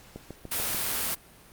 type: click train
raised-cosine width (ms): 2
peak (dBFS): -25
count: 5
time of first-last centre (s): 0.16-0.747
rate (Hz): 6.82
type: noise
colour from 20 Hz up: white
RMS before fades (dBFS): -29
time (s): 0.51-1.15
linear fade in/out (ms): 10
effects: pink hiss -53 dBFS RMS until 1.52 s + Opus 48 kbps